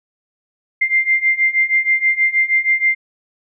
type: beating tone pair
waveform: sine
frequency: 2093 / 2099.3 Hz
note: C7 / C7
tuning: 0 / +5 cents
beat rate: 6.3 Hz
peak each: -17 / -15 dBFS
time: 0.81-2.95 s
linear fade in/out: 10 ms
effects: none